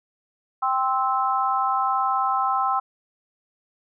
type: chord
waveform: sine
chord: C major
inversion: second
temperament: just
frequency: 784.9 / 1046.5 / 1308.1 Hz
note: G5 / C6 / E6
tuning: +2 / 0 / -14 cents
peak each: -24 dBFS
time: 0.62-2.8 s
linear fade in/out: 10 ms
effects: none